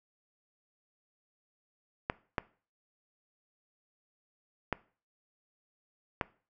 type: clicks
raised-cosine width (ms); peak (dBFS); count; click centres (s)
0.5; -14; 4; 2.099 / 2.382 / 4.727 / 6.212
effects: noise-tail reverb RT60 0.4 s tail -20 dB re dry